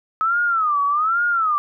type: tone with vibrato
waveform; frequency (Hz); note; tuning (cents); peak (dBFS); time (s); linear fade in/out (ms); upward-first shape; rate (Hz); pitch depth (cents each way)
sine; 1272; D#6; +38; -16; 0.21-1.58; 0; sine; 1.2; 200
effects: none